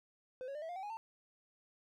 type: tone with pitch steps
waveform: triangle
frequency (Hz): 510 / 553 / 599.5 / 650 / 704.8 / 764.1 / 828.5 / 898.3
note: C5 / C#5 / D5 / E5 / F5 / G5 / G#5 / A5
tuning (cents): -44 / -4 / +36 / -24 / +16 / -44 / -4 / +36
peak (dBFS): -39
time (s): 0.41-0.97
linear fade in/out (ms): 0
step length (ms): 70
effects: none